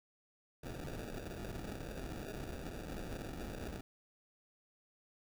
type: noise with sample-and-hold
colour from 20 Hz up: pink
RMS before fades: -44 dBFS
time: 0.63-3.81 s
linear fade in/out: 5 ms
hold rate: 1050 Hz
effects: none